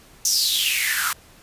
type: noise with high-pass filter sweep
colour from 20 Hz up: white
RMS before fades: -21 dBFS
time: 0.25-1.13 s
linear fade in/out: 2 ms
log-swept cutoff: 6100 to 1200 Hz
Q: 7.2
effects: pink hiss -50 dBFS RMS until 1.42 s + resampled to 32000 Hz